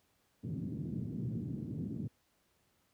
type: band-pass noise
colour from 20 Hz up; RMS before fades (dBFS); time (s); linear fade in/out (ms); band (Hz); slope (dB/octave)
pink; -39; 0.43-2.08; 10; 110 to 270; 24
effects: pink hiss -74 dBFS RMS until 2.93 s + high-pass 60 Hz 12 dB/octave